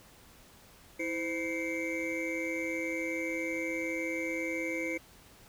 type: tone cluster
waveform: triangle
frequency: 327.1 / 515 / 2111 / 2282 Hz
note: E4 / C5 / C7 / C#7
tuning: -13 / -28 / +15 / +50 cents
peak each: -34 / -36 / -36 / -37 dBFS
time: 0.99-4.98 s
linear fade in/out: 10 ms
effects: pink hiss -57 dBFS RMS until 5.48 s